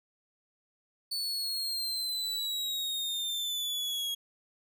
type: exponential sweep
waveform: 40% pulse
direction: down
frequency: 4482 to 3291 Hz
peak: -30 dBFS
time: 1.11-4.15 s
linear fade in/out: 10 ms
effects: none